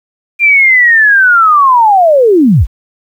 sine linear sweep, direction down, 2400 to 32.86 Hz, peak -3 dBFS, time 0.39-2.67 s, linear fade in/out 50 ms, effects 7-bit

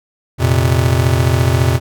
square chord, F suspended fourth, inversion none, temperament just, 87.31 / 116.41 / 130.96 Hz, F2 / Bb2 / C3, 0 / -2 / +2 cents, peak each -16 dBFS, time 0.38-1.8 s, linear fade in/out 50 ms, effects none

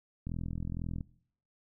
click train, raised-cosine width 5 ms, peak -25 dBFS, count 32, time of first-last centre 0.27-1.008 s, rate 42 Hz, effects noise-tail reverb RT60 0.6 s tail -20 dB re dry

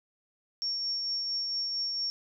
sine tone with tremolo, 5500 Hz, F8, 27 cents flat, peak -28 dBFS, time 0.62-2.1 s, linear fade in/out 0 ms, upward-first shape triangle, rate 4.4 Hz, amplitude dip 30%, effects none

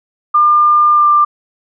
sine tone with pitch glide, 1200 to 1188.3 Hz, D6 to D6, +37 to +20 cents, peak -6 dBFS, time 0.34-1.25 s, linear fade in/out 10 ms, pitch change -17 cents, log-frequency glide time 0.93-1.08 s, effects none

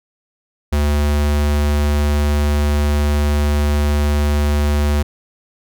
square tone, 73.42 Hz, D2, in tune, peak -14 dBFS, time 0.72-5.03 s, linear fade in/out 10 ms, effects none

